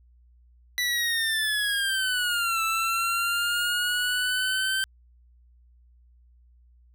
25% pulse linear two-way sweep, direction down then up, 1975.5 to 1320 to 1554 Hz, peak -20 dBFS, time 0.78-4.84 s, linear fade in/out 0 ms, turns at 2.63 s, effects added 60 Hz sine -54 dBFS peak until 6.94 s

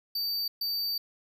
square tone bursts at uneven times, 4616 Hz, D8, 31 cents flat, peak -29 dBFS, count 2, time 0.15-0.48 / 0.61-0.98 s, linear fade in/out 5 ms, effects none

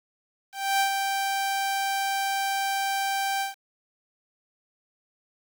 sawtooth tone with ADSR envelope, 784 Hz, G5, in tune, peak -16 dBFS, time 0.52-3.55 s, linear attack 280 ms, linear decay 96 ms, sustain -5 dB, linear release 140 ms, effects 8-bit

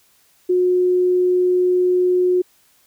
sine tone, 362.3 Hz, F#4, 36 cents flat, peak -13 dBFS, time 0.49-2.42 s, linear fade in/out 10 ms, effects white hiss -57 dBFS RMS until 2.86 s

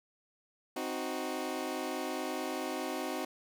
20% pulse chord, C diminished, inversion none, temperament equal, 261.6 / 311.1 / 370 Hz, C4 / Eb4 / Gb4, 0 / 0 / 0 cents, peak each -34 dBFS, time 0.76-3.25 s, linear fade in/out 5 ms, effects none

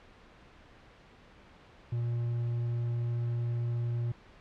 triangle tone, 118.6 Hz, A#2, 30 cents sharp, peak -27 dBFS, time 1.92-4.12 s, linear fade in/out 5 ms, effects pink hiss -56 dBFS RMS until 4.4 s + low-pass 3000 Hz 12 dB/octave

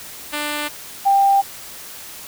5% pulse / sine tone pair in turn, 296.3 / 791 Hz, D4 / G5, +15 / +15 cents, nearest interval octave + perfect fourth, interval 1700 cents, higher second, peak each -11 dBFS, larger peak neither, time 0.32-0.69 / 1.05-1.42 s, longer neither, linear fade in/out 20 ms, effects white hiss -36 dBFS RMS until 2.27 s

